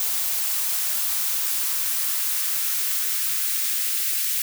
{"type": "noise with high-pass filter sweep", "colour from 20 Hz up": "blue", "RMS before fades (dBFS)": -24, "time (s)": [0, 4.42], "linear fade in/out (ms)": 2, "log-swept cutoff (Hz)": [630, 1900], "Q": 1.3, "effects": []}